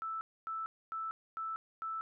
sine tone bursts, 1318.5 Hz, E6, in tune, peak -36 dBFS, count 5, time 0.02-2.01 s, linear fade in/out 0 ms, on 190 ms, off 260 ms, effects none

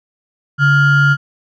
triangle ring-modulated tone, 773 Hz, G5, 24 cents flat, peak -3 dBFS, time 0.58-1.17 s, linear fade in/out 50 ms, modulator 631 Hz, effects resampled to 16000 Hz

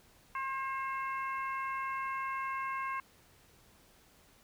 harmonic tone, 535 Hz, C5, 38 cents sharp, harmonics 2 / 3 / 4 / 5, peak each -35 / -43 / -43 / -48 dBFS, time 0.35-3 s, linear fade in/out 2 ms, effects pink hiss -63 dBFS RMS until 4.43 s

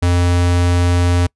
square tone, 88 Hz, F2, 14 cents sharp, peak -12 dBFS, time 0.02-1.27 s, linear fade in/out 10 ms, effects noise-tail reverb RT60 0.1 s tail -26 dB re dry + resampled to 24000 Hz

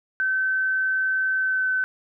sine tone with pitch glide, 1535 to 1520.9 Hz, G6 to F#6, -37 to +47 cents, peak -20 dBFS, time 0.2-1.84 s, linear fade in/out 0 ms, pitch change -16 cents, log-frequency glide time 1.36-1.69 s, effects none

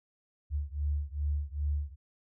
sine beating tone pair, 72 / 74.5 Hz, D2 / D2, -34 / +25 cents, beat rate 2.5 Hz, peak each -32 / -33 dBFS, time 0.5-1.96 s, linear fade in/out 50 ms, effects none

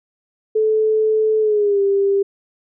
sine tone with pitch glide, 434.9 to 396.5 Hz, A4 to G4, -20 to +20 cents, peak -13 dBFS, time 0.55-2.23 s, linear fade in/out 10 ms, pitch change -160 cents, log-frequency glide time 1.4-1.81 s, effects none

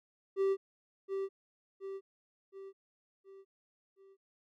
triangle tone with echo, 389 Hz, G4, 13 cents flat, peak -25 dBFS, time 0.36-0.57 s, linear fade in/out 50 ms, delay 720 ms, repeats 5, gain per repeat -6 dB, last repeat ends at 4.17 s, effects none

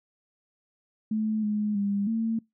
sine tone with pitch steps, 216.8 / 210.2 / 201.1 / 225.4 Hz, A3 / G#3 / G3 / A3, -25 / +21 / +44 / +42 cents, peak -24 dBFS, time 1.11-2.39 s, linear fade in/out 5 ms, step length 320 ms, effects noise-tail reverb RT60 0.2 s tail -26 dB re dry

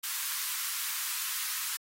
white high-pass noise, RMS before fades -34 dBFS, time 0.03-1.77 s, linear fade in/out 10 ms, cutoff 1000 Hz, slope 48 dB/octave, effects AAC 48 kbps

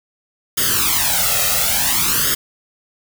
white noise with flanger, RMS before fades -17 dBFS, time 0.57-2.35 s, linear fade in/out 10 ms, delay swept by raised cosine 0.6 to 1.56 ms, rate 0.57 Hz, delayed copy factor +0.85, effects none

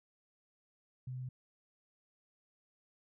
sine tone, 127.6 Hz, C3, 43 cents flat, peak -39 dBFS, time 1.07-1.29 s, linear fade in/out 5 ms, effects none

